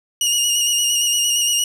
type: tone with vibrato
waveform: 20% pulse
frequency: 2872 Hz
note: F7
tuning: 48 cents sharp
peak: -10 dBFS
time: 0.21-1.64 s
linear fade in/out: 2 ms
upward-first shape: square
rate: 8.7 Hz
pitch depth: 27 cents each way
effects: none